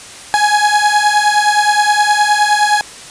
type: beating tone pair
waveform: 30% pulse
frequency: 830.6 / 840.2 Hz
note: G#5 / G#5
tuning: 0 / +20 cents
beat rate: 9.6 Hz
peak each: -10 dBFS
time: 0.34-2.81 s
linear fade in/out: 0 ms
effects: white hiss -33 dBFS RMS until 3.1 s + resampled to 22050 Hz